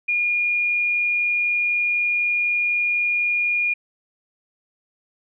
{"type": "tone", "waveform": "sine", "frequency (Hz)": 2428, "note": "D#7", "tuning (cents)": -43, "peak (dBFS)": -18, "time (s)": [0.08, 3.74], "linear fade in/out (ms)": 10, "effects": []}